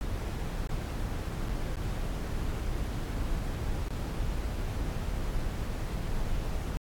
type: noise with dropouts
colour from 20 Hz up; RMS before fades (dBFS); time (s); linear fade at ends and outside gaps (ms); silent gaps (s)
brown; -32; 0.01-6.77; 0; 0.672-0.692 / 1.485-1.494 / 1.757-1.769 / 3.883-3.906
effects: AAC 64 kbps